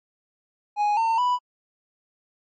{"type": "tone with pitch steps", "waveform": "triangle", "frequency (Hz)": [830.6, 905.8, 987.8], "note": ["G#5", "A#5", "B5"], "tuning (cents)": [0, -50, 0], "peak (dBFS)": -17, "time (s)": [0.76, 1.39], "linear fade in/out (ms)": 50, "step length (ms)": 210, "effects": ["MP3 32 kbps"]}